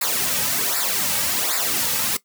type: noise with flanger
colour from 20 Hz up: white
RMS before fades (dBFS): -22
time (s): 0.01-2.17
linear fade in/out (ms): 5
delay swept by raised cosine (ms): 0.32 to 2.92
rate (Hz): 1.3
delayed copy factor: -0.8
effects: noise-tail reverb RT60 0.1 s tail -17 dB re dry